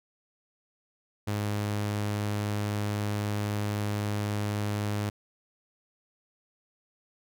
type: tone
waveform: sawtooth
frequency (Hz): 103.83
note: G#2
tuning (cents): 0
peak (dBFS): -24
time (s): 1.27-5.1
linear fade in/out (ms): 10
effects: none